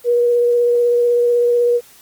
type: tone with vibrato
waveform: sine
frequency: 480.2 Hz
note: B4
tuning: 49 cents flat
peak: -11 dBFS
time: 0.04-1.81 s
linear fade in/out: 50 ms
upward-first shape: sine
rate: 16 Hz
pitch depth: 12 cents each way
effects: white hiss -46 dBFS RMS until 2.01 s + Opus 24 kbps